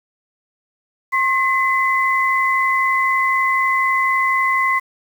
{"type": "tone pair together", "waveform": "sine", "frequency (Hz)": [1071.9, 2028], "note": ["C6", "B6"], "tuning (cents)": [42, 45], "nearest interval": "major seventh", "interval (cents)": 1103, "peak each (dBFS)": -17, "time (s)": [1.12, 4.8], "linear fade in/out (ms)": 20, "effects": ["7-bit"]}